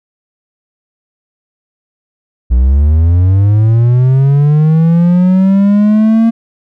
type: linear sweep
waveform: triangle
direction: up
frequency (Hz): 58.27 to 229.9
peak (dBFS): -3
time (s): 2.5-6.31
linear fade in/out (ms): 20
effects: none